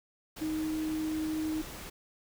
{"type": "tone in noise", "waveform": "sine", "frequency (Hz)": 312.7, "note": "D#4", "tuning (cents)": 9, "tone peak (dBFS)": -30, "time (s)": [0.41, 1.62], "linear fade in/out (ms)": 10, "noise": "pink", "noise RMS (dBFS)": -44, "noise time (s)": [0.36, 1.9], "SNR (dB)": 11, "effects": []}